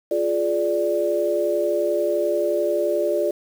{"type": "chord", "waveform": "sine", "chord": "D diminished", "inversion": "first", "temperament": "equal with one note detuned", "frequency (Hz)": [349.2, 420.6, 587.3], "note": ["F4", "Ab4", "D5"], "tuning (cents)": [0, 22, 0], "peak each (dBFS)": [-24, -25, -21], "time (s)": [0.11, 3.31], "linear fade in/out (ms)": 5, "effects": ["7-bit"]}